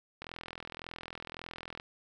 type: click train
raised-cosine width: 0.3 ms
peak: -25 dBFS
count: 67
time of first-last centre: 0.22-1.799 s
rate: 41.8 Hz
effects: none